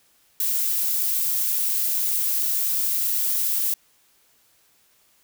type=noise; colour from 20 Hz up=violet; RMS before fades=-23 dBFS; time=0.4-3.74 s; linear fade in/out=2 ms; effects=white hiss -61 dBFS RMS until 5.23 s